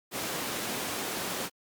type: high-pass noise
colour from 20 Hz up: pink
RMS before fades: -34 dBFS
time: 0.11-1.5 s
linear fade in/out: 50 ms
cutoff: 210 Hz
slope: 12 dB/octave
effects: Opus 48 kbps